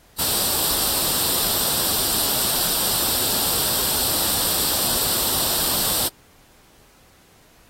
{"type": "noise with comb filter", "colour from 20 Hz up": "white", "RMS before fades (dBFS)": -21, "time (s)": [0.18, 6.09], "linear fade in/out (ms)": 20, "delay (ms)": 0.23, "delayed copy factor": 0.65, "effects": ["pink hiss -54 dBFS RMS until 7.69 s", "AAC 48 kbps"]}